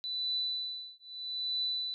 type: tone with tremolo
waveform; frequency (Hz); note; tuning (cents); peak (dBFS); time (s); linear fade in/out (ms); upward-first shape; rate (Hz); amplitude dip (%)
sine; 3984; B7; +14; -29; 0.04-1.94; 0; triangle; 0.79; 100
effects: none